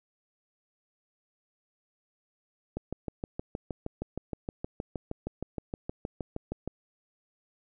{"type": "click train", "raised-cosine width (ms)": 2, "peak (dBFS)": -20, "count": 26, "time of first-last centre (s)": [2.77, 6.676], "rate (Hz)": 6.4, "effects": []}